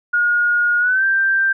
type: tone with pitch glide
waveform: sine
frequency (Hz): 1435 to 1573.9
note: F6 to G6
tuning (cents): +47 to +7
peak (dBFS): -13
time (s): 0.13-1.53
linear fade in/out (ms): 10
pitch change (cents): +160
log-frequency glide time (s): 0.79-1.04
effects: none